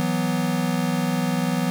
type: chord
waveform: square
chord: E suspended second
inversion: none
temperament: equal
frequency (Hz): 164.81 / 185 / 246.9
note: E3 / F#3 / B3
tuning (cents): 0 / 0 / 0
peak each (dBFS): -26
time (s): 0-1.7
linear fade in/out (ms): 0
effects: none